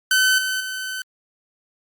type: tone with level steps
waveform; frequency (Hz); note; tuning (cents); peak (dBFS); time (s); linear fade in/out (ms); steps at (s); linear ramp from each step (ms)
sawtooth; 1522; F#6; +48; -11 / -18 / -23; 0.11-1.02; 2; 0.38 / 0.6; 5
effects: Opus 48 kbps